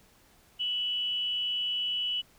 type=tone with amplitude modulation; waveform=sine; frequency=2960 Hz; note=F#7; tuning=in tune; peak=-26 dBFS; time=0.59-2.22 s; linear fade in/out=20 ms; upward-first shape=sine; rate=289 Hz; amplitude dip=40%; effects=pink hiss -61 dBFS RMS until 2.38 s